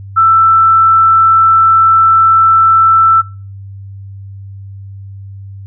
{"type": "tone", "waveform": "sine", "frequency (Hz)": 1329, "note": "E6", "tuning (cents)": 14, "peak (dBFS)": -4, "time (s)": [0.16, 3.22], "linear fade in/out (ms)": 20, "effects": ["noise-tail reverb RT60 0.4 s tail -23 dB re dry", "added 98 Hz sine -26 dBFS peak until 5.66 s"]}